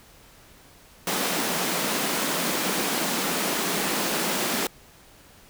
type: high-pass noise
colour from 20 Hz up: pink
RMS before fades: -26 dBFS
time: 1.07-4.67 s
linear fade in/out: 2 ms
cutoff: 170 Hz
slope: 48 dB/octave
effects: pink hiss -52 dBFS RMS until 5.49 s